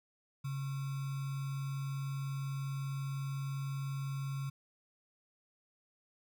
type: tone with sample-and-hold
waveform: sine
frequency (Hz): 137.2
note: C#3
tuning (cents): -17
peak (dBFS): -35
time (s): 0.44-4.5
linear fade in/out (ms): 10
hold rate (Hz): 1225
effects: none